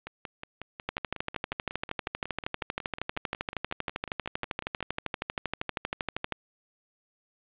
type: two click trains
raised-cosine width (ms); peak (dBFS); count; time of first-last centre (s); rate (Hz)
0.3; -21 / -13; 27 / 70; 0.07-4.806 / 0.89-6.323; 5.49 / 12.7
effects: resampled to 8000 Hz + 8-bit